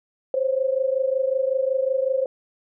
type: tone pair together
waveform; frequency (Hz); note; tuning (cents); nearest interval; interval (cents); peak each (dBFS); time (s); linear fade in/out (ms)
sine; 520.6 / 546; C5 / C#5; -9 / -26; minor second; 83; -21 / -24; 0.34-2.26; 2
effects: none